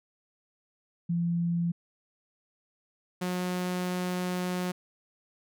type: tone pair in turn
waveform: sine / sawtooth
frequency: 170.9 / 180.77 Hz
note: F3 / F#3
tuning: -37 / -40 cents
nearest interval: minor second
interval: 97 cents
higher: second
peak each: -25 / -25 dBFS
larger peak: neither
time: 1.09-1.72 / 3.21-4.72 s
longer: second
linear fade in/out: 10 ms
effects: none